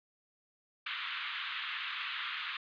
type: band-pass noise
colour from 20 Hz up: white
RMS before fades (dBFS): -39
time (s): 0.86-2.57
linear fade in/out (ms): 5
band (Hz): 1100 to 3600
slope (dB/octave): 48
effects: resampled to 11025 Hz